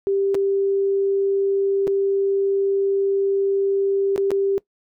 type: tone with dropouts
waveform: sine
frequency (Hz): 393.7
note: G4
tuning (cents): +8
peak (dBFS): -17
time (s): 0.07-4.58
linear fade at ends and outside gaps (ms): 0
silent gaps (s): 0.345-0.351 / 1.871-1.877 / 4.161-4.178 / 4.306-4.316
effects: noise-tail reverb RT60 0.1 s tail -21 dB re dry